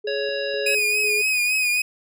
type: tone with tremolo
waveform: sine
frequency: 420.1 Hz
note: G#4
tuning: 20 cents sharp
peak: -26 dBFS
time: 0.04-1.22 s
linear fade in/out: 10 ms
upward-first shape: square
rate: 2 Hz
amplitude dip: 40%
type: harmonic tone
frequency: 557 Hz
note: C#5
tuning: 8 cents sharp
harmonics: 1 / 3 / 5 / 7 / 9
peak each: -26 / -31 / -33 / -34 / -36 dBFS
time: 0.07-0.75 s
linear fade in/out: 5 ms
type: tone with vibrato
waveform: 40% pulse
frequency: 2489 Hz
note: D#7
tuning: in tune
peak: -18 dBFS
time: 0.66-1.82 s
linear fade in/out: 5 ms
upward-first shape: triangle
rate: 3.6 Hz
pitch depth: 55 cents each way
effects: none